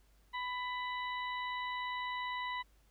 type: harmonic tone with a mistuned harmonic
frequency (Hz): 995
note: B5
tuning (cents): +13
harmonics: 1 / 2 / 3 / 4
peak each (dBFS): -38 / -41 / -49 / -48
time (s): 0.33-2.63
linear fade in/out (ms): 20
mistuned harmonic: 4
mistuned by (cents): -34
effects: added 50 Hz sine -64 dBFS peak until 2.9 s + pink hiss -72 dBFS RMS until 2.9 s